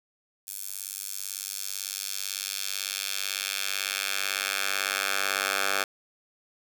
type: tone with high-pass filter sweep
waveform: 10% pulse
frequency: 98 Hz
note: G2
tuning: in tune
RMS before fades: -31 dBFS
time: 0.47-5.84 s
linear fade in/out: 5 ms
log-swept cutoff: 9400 to 1100 Hz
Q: 0.9
effects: 8-bit